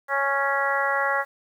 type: harmonic tone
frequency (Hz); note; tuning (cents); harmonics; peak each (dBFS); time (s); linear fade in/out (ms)
277.2; C#4; 0; 2 / 3 / 4 / 5 / 6 / 7; -28 / -28 / -28 / -28 / -28 / -28; 0.08-1.25; 50
effects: 9-bit